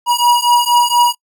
square beating tone pair, 960 / 964.2 Hz, B5 / B5, -49 / -42 cents, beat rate 4.2 Hz, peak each -13 dBFS, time 0.06-1.15 s, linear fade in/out 50 ms, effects noise-tail reverb RT60 0.1 s tail -25 dB re dry

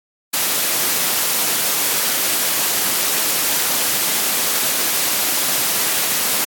white high-pass noise, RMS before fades -18 dBFS, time 0.33-6.45 s, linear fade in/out 10 ms, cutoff 170 Hz, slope 12 dB/octave, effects AAC 64 kbps

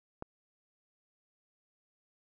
click, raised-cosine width 1 ms, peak -25 dBFS, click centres 0.224 s, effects none

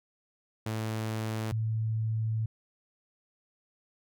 sawtooth / sine tone pair in turn, 110 / 110.77 Hz, A2 / A2, 0 / +12 cents, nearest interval unison, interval 12 cents, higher second, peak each -27 dBFS, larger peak neither, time 0.66-1.52 / 1.52-2.46 s, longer second, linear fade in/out 5 ms, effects none

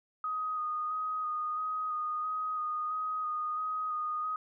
sine tone with vibrato, 1244.5 Hz, D#6, in tune, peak -31 dBFS, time 0.24-4.36 s, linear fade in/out 2 ms, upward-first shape square, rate 1.5 Hz, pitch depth 16 cents each way, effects none

